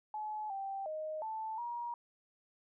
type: tone with pitch steps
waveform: sine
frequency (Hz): 854 / 782 / 622 / 879 / 951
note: G#5 / G5 / D#5 / A5 / A#5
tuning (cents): +48 / -4 / -1 / -2 / +34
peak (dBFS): -37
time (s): 0.14-1.94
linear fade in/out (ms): 2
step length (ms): 360
effects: none